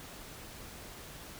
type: silence
effects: pink hiss -48 dBFS RMS until 1.39 s